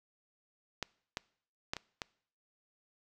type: clicks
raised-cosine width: 0.2 ms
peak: -17 / -18 / -16 / -22 / -19 dBFS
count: 5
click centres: 0.827 / 1.171 / 1.735 / 1.767 / 2.018 s
effects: noise-tail reverb RT60 0.6 s tail -24 dB re dry